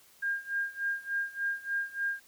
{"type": "tone with tremolo", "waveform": "sine", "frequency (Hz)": 1610, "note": "G6", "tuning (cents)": 46, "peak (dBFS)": -27, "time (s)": [0.22, 2.2], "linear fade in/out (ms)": 10, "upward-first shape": "sine", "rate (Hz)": 3.4, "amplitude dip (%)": 90, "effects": ["white hiss -60 dBFS RMS until 2.27 s"]}